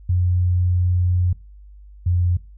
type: tone pair in turn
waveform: sine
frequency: 89.6 / 88.42 Hz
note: F2 / F2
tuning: +45 / +22 cents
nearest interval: unison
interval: 23 cents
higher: first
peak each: -15 dBFS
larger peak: neither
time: 0.09-1.33 / 2.06-2.37 s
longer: first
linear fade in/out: 5 ms
effects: noise-tail reverb RT60 0.3 s tail -20 dB re dry + added 50 Hz sine -40 dBFS peak until 2.57 s